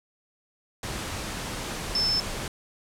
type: tone in noise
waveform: sine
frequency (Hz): 5274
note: E8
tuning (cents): 0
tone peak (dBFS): -22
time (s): 1.95-2.2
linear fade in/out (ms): 2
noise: pink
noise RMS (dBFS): -33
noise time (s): 0.83-2.48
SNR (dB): +8
effects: low-pass 10000 Hz 12 dB/octave